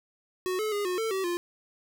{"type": "tone with pitch steps", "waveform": "square", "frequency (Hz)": [368.6, 430.9, 410.1, 362.7, 446.6, 382.8, 349.1], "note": ["F#4", "A4", "G#4", "F#4", "A4", "G4", "F4"], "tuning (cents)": [-7, -36, -22, -34, 26, -41, -1], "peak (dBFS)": -28, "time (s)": [0.46, 1.37], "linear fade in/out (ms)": 0, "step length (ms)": 130, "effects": []}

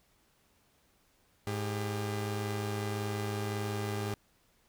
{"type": "tone pair together", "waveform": "sawtooth", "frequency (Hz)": [105.6, 400.7], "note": ["G#2", "G4"], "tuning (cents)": [29, 38], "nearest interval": "octave + major seventh", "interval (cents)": 2309, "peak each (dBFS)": [-30, -34], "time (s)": [1.47, 4.14], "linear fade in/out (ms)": 0, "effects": ["pink hiss -69 dBFS RMS until 4.68 s"]}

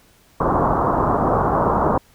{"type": "low-pass noise", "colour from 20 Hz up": "white", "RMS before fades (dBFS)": -18, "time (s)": [0.4, 1.98], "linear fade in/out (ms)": 5, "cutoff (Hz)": 1200, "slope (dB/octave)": 48, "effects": ["pink hiss -54 dBFS RMS until 2.14 s"]}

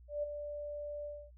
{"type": "tone with ADSR envelope", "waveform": "sine", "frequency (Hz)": 587.3, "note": "D5", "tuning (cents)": 0, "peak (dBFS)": -31, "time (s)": [0.08, 1.31], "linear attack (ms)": 150, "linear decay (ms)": 16, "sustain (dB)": -8, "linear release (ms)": 260, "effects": ["added 60 Hz sine -54 dBFS peak until 1.37 s"]}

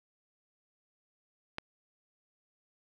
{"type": "click", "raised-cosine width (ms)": 0.3, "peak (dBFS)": -19, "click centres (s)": 1.584, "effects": []}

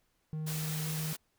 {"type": "tone with pitch glide", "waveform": "triangle", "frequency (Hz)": [155.56, 156.64], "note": ["D#3", "D#3"], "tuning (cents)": [0, 12], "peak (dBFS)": -32, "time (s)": [0.33, 1.13], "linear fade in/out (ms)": 0, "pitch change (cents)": 12, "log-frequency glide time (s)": [0.85, 0.92]}
{"type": "noise", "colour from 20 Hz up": "white", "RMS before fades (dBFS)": -40, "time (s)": [0.46, 1.17], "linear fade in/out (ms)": 20}
{"effects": ["pink hiss -75 dBFS RMS until 1.38 s"]}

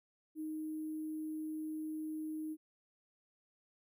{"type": "tone with sample-and-hold", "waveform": "sine", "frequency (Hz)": 311.1, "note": "D#4", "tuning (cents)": 0, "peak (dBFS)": -38, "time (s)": [0.35, 2.57], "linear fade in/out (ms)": 50, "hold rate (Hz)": 11025, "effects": []}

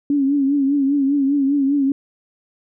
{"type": "tone with vibrato", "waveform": "sine", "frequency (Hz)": 279, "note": "C#4", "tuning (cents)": 11, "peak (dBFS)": -14, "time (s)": [0.1, 1.92], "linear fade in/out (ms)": 2, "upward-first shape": "triangle", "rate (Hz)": 5, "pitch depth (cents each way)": 83, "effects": []}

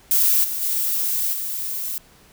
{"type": "noise with level steps", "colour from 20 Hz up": "violet", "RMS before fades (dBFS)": [-17, -26, -22, -27], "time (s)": [0.11, 1.98], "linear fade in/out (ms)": 0, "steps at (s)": [0.43, 0.61, 1.32], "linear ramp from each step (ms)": 20, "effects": ["pink hiss -52 dBFS RMS until 2.32 s"]}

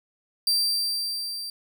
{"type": "tone with level ramp", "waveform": "40% pulse", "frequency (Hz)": 4699, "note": "D8", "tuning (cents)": 0, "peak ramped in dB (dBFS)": [-18, -31], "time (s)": [0.47, 1.5], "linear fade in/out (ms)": 2, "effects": []}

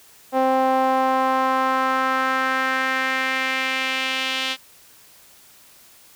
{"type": "tone with band-pass filter sweep", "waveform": "sawtooth", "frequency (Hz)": 262.3, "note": "C4", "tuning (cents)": 4, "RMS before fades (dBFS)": -21, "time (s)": [0.32, 4.57], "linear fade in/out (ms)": 50, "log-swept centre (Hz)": [680, 3200], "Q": 2.2, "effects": ["white hiss -50 dBFS RMS until 6.15 s"]}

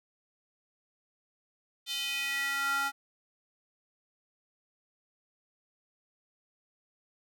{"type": "tone with high-pass filter sweep", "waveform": "square", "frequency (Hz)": 277.2, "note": "C#4", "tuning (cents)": 0, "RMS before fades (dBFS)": -32, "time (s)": [1.86, 2.92], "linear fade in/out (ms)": 50, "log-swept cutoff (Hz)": [3500, 1100], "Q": 3.7, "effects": []}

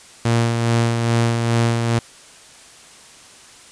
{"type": "tone with tremolo", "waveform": "sawtooth", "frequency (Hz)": 116.54, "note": "A#2", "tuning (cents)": 0, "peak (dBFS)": -10, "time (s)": [0.25, 1.99], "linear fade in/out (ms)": 5, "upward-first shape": "sine", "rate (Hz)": 2.4, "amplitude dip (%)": 40, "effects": ["white hiss -44 dBFS RMS until 3.71 s", "resampled to 22050 Hz"]}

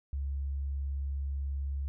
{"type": "tone", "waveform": "sine", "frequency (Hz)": 69.3, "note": "C#2", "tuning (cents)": 0, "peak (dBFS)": -31, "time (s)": [0.13, 1.88], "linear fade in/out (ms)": 0, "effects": []}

